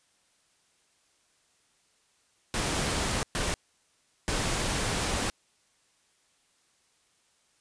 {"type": "noise bursts at uneven times", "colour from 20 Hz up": "pink", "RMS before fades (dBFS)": -29, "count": 3, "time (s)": [[2.54, 3.23], [3.35, 3.54], [4.28, 5.3]], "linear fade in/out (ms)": 0, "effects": ["white hiss -68 dBFS RMS until 7.6 s", "resampled to 22050 Hz"]}